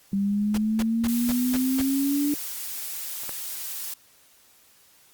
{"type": "exponential sweep", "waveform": "sine", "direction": "up", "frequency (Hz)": [196, 293.7], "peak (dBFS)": -21, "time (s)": [0.13, 2.34], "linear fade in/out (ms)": 2}
{"type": "noise bursts", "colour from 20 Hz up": "pink", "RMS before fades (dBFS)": -32, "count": 6, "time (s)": [0.54, 1.818], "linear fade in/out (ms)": 5, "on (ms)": 38, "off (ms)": 210}
{"type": "noise", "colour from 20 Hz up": "blue", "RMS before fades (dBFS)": -33, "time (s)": [1.08, 3.94], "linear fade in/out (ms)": 5}
{"type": "clicks", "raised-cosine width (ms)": 0.5, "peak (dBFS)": [-28, -20], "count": 2, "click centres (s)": [3.235, 3.293]}
{"effects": ["white hiss -57 dBFS RMS until 5.13 s", "Opus 48 kbps"]}